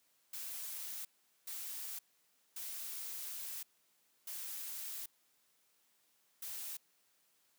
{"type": "noise bursts at uneven times", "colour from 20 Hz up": "blue", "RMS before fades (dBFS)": -44, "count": 5, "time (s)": [[0.33, 1.05], [1.47, 1.99], [2.56, 3.63], [4.27, 5.06], [6.42, 6.77]], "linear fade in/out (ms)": 5, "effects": ["white hiss -74 dBFS RMS until 7.58 s", "high-pass 150 Hz 12 dB/octave"]}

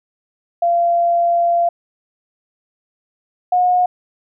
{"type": "tone pair in turn", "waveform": "sine", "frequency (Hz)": [688, 722.6], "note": ["F5", "F#5"], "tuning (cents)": [-26, -41], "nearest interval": "minor second", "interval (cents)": 85, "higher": "second", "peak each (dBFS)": [-12, -11], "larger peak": "second", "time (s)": [[0.62, 1.69], [3.52, 3.86]], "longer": "first", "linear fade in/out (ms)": 5, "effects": []}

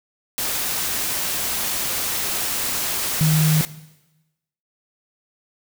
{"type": "tone in noise", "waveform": "sine", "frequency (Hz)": 155.56, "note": "D#3", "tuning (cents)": 0, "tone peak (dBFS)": -14, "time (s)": [3.21, 3.61], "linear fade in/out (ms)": 0, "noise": "white", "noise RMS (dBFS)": -24, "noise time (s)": [0.38, 3.65], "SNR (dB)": 7, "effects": ["noise-tail reverb RT60 1.0 s tail -17 dB re dry"]}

